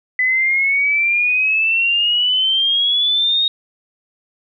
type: exponential sweep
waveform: sine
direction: up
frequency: 2000 to 3749 Hz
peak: -13 dBFS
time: 0.19-3.48 s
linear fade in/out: 2 ms
effects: none